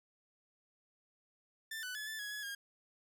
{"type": "tone with pitch steps", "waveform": "sawtooth", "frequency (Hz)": [1777, 1495, 1712, 1756, 1672, 1692, 1622], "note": ["A6", "F#6", "A6", "A6", "G#6", "G#6", "G#6"], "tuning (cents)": [17, 17, -48, -4, 11, 32, -41], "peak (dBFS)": -37, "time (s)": [1.71, 2.55], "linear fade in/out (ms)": 5, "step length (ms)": 120, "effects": []}